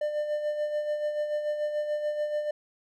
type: tone with tremolo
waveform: triangle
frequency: 598 Hz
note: D5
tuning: 31 cents sharp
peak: -23 dBFS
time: 0.01-2.51 s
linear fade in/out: 5 ms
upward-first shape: sine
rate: 6.9 Hz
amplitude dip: 50%
effects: none